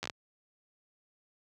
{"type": "slowing click train", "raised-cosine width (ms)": 0.2, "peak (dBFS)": -18, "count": 5, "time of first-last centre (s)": [0.03, 0.098], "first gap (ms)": 11, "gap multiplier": 1.3, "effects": ["high-pass 80 Hz 12 dB/octave"]}